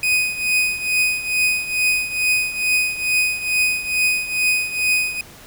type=tone with tremolo; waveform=40% pulse; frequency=2497 Hz; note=D#7; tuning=6 cents sharp; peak=-13 dBFS; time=0.03-5.21 s; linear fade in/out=2 ms; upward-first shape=triangle; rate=2.3 Hz; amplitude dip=80%; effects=pink hiss -42 dBFS RMS until 5.46 s